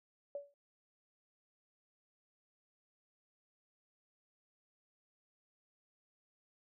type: tone with exponential decay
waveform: sine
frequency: 570 Hz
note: C#5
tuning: 48 cents sharp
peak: -36 dBFS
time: 0.35-0.54 s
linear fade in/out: 2 ms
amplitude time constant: 41 ms
effects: none